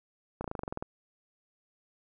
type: slowing click train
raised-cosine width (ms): 1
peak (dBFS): -21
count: 11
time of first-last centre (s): 0.41-0.825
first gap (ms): 33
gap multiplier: 1.05
effects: none